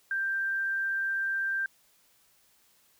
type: tone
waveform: sine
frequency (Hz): 1577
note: G6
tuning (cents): +10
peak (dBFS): -27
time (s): 0.11-1.66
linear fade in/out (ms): 2
effects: white hiss -65 dBFS RMS until 2.99 s